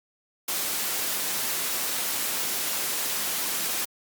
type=high-pass noise; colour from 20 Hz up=white; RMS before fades=-28 dBFS; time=0.48-3.85 s; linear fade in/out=5 ms; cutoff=170 Hz; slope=12 dB/octave; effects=Opus 48 kbps